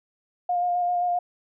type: tone with vibrato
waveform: sine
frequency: 709 Hz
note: F5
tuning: 26 cents sharp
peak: -21 dBFS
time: 0.49-1.19 s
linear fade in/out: 5 ms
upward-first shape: square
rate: 7.6 Hz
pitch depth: 14 cents each way
effects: none